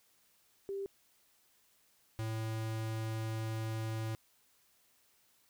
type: tone pair in turn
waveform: sine / square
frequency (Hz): 394 / 111.04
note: G4 / A2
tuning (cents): +9 / +16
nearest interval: octave + minor seventh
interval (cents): 2193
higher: first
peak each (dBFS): -36 / -36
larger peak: neither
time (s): 0.69-0.86 / 2.19-4.15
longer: second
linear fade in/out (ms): 0
effects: white hiss -70 dBFS RMS until 5.49 s